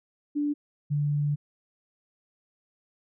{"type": "tone pair in turn", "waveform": "sine", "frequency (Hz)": [292.4, 146.2], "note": ["D4", "D3"], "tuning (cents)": [-7, -7], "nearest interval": "octave", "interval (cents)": 1200, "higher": "first", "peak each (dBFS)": [-24, -23], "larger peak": "second", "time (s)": [[0.35, 0.54], [0.9, 1.36]], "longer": "second", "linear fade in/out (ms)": 20, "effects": []}